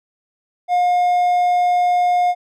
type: tone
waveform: triangle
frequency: 714 Hz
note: F5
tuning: 38 cents sharp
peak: -11 dBFS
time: 0.68-2.35 s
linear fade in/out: 50 ms
effects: none